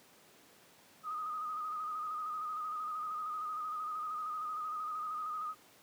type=tone with vibrato; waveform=sine; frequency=1244.5 Hz; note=D#6; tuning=in tune; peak=-36 dBFS; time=1.03-5.55 s; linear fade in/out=50 ms; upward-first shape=square; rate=13 Hz; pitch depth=35 cents each way; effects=pink hiss -61 dBFS RMS until 5.82 s + high-pass 200 Hz 12 dB/octave